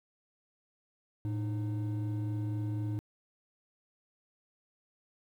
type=tone pair together; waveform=triangle; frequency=110 / 306 Hz; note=A2 / D#4; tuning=0 / -29 cents; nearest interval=octave + tritone; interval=1771 cents; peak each=-29 / -36 dBFS; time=1.25-2.99 s; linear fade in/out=0 ms; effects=tanh soft clip ceiling -26 dBFS + 11-bit